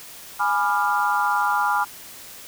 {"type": "chord", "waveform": "sine", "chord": "G# diminished seventh", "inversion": "none", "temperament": "equal with one note detuned", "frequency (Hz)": [830.6, 987.8, 1193.8, 1396.9], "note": ["G#5", "B5", "D6", "F6"], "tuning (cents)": [0, 0, 28, 0], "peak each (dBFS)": [-23, -24, -25, -24], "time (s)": [0.39, 1.85], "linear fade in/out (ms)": 20, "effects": ["white hiss -41 dBFS RMS until 2.47 s"]}